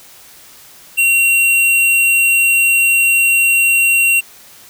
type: tone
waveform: square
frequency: 2744 Hz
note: F7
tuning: 31 cents flat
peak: -10 dBFS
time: 0.97-4.21 s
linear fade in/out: 20 ms
effects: white hiss -41 dBFS RMS until 4.69 s